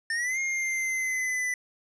square exponential two-way sweep, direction up then down, 1791 to 2137 to 1988 Hz, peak -27 dBFS, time 0.1-1.54 s, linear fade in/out 2 ms, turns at 0.39 s, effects resampled to 22050 Hz + 10-bit

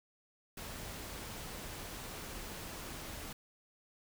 pink noise, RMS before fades -45 dBFS, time 0.57-3.33 s, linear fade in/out 5 ms, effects none

